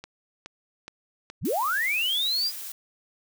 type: click train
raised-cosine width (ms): 0.2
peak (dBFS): -22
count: 4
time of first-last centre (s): 0.04-1.301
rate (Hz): 2.38
type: linear sweep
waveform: sine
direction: up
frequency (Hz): 45.59 to 4991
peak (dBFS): -23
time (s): 1.41-2.52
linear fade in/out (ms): 50
type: noise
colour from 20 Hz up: blue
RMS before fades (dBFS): -37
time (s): 1.45-2.72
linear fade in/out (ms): 2
effects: none